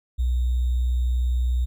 sine tone with sample-and-hold, 61.6 Hz, B1, 4 cents flat, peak -19 dBFS, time 0.18-1.66 s, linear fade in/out 20 ms, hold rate 3675 Hz, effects none

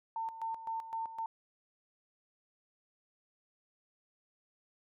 sine tone with tremolo, 902 Hz, A5, 43 cents sharp, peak -34 dBFS, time 0.16-1.26 s, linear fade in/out 2 ms, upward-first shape square, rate 3.9 Hz, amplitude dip 70%, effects none

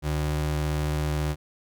square ring-modulated tone, 110 Hz, A2, in tune, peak -22 dBFS, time 0.02-1.36 s, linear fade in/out 50 ms, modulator 39.1 Hz, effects none

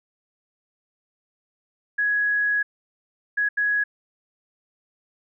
sine tone bursts at uneven times, 1671 Hz, G#6, 10 cents sharp, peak -19 dBFS, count 3, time 1.98-2.63 / 3.37-3.49 / 3.57-3.84 s, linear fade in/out 10 ms, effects none

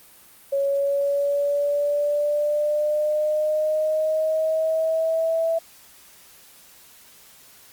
sine exponential sweep, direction up, 554 to 659.3 Hz, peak -19 dBFS, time 0.52-5.59 s, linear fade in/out 10 ms, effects white hiss -50 dBFS RMS until 7.72 s + Opus 32 kbps

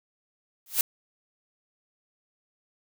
blue noise with exponential growth, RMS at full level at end -18 dBFS, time 0.66-0.81 s, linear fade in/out 2 ms, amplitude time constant 31 ms, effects none

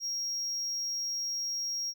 triangle tone, 5600 Hz, F8, 4 cents sharp, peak -30 dBFS, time 0-1.94 s, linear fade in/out 50 ms, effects none

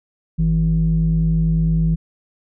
sine tone pair together, 51.03 / 162 Hz, G#1 / E3, -30 / -30 cents, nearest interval octave + minor sixth, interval 2000 cents, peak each -18 / -14 dBFS, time 0.38-1.96 s, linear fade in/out 20 ms, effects tanh soft clip ceiling -9 dBFS

